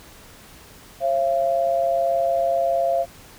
sine tone pair together, 540 / 680.4 Hz, C#5 / F5, -45 / -45 cents, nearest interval major third, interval 400 cents, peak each -23 / -19 dBFS, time 1-3.06 s, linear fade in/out 50 ms, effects pink hiss -46 dBFS RMS until 3.38 s

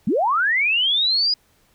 sine linear sweep, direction up, 163.6 to 4978 Hz, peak -16 dBFS, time 0.07-1.34 s, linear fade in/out 5 ms, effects pink hiss -60 dBFS RMS until 1.74 s

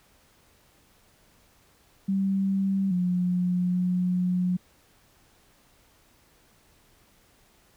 sine tone with pitch steps, 194.1 / 179.4 / 180.6 Hz, G3 / F3 / F#3, -17 / +47 / -42 cents, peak -22 dBFS, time 2.08-4.57 s, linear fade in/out 10 ms, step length 830 ms, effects pink hiss -61 dBFS RMS until 7.76 s

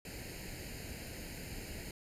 pink noise with comb filter, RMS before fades -45 dBFS, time 0.05-1.91 s, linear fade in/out 2 ms, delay 0.43 ms, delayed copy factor +0.8, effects resampled to 32000 Hz

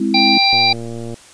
sine chord, Ab augmented, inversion none, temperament equal, 207.7 / 261.6 / 329.6 Hz, Ab3 / C4 / E4, 0 / 0 / 0 cents, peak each -19 dBFS, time 0-0.38 s, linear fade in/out 5 ms
harmonic tone, 789 Hz, G5, 11 cents sharp, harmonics 1 / 3 / 5 / 6, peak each -16 / -16 / -16 / -16 dBFS, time 0.14-0.73 s, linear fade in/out 5 ms
click train, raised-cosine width 2 ms, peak -16 dBFS, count 72, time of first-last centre 0.53-1.142 s, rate 116 Hz
effects white hiss -43 dBFS RMS until 1.33 s + resampled to 22050 Hz

